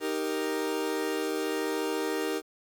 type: chord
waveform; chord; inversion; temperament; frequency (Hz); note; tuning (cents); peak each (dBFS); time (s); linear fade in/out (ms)
40% pulse; Eb major; none; equal; 311.1 / 392 / 466.2; Eb4 / G4 / Bb4; 0 / 0 / 0; -32; 0-2.42; 50
effects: 10-bit